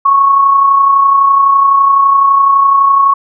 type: tone with amplitude modulation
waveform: sine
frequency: 1104 Hz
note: C#6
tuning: 7 cents flat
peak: -3 dBFS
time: 0.05-3.14 s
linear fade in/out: 10 ms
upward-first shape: sine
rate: 31.9 Hz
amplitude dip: 40%
effects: none